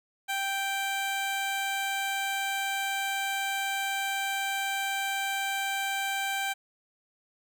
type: tone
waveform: 15% pulse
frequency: 784 Hz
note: G5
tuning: in tune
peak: -22 dBFS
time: 0.28-6.54 s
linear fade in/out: 20 ms
effects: none